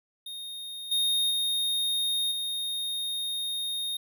square tone with level steps, 3700 Hz, A#7, 14 cents flat, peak -37 / -24 / -26 / -30 dBFS, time 0.26-3.97 s, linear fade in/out 5 ms, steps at 0.91 / 1.3 / 2.31 s, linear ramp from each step 10 ms, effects none

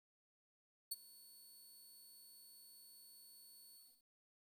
10% pulse tone with ADSR envelope, 4435 Hz, C#8, in tune, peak -31 dBFS, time 0.91-4.04 s, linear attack 9 ms, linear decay 29 ms, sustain -22 dB, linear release 280 ms, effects 12-bit

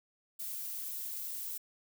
violet noise, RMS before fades -40 dBFS, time 0.39-1.58 s, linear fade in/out 10 ms, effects none

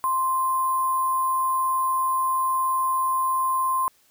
sine tone with sample-and-hold, 1046.5 Hz, C6, in tune, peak -20 dBFS, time 0.04-3.88 s, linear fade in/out 0 ms, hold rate 11025 Hz, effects white hiss -61 dBFS RMS until 4.1 s

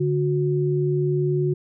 sine tone pair together, 145.2 / 364.3 Hz, D3 / F#4, -19 / -27 cents, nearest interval octave + major third, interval 1592 cents, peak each -21 / -22 dBFS, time 0-1.54 s, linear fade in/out 10 ms, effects none

